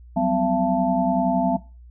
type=tone cluster; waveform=sine; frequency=180.7 / 191.4 / 253.8 / 680 / 881 Hz; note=F#3 / G3 / B3 / F5 / A5; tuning=-41 / -41 / +47 / -46 / +2 cents; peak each=-27 / -26 / -23 / -23 / -27 dBFS; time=0.16-1.57 s; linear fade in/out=10 ms; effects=noise-tail reverb RT60 0.3 s tail -18 dB re dry + added 60 Hz sine -42 dBFS peak until 1.9 s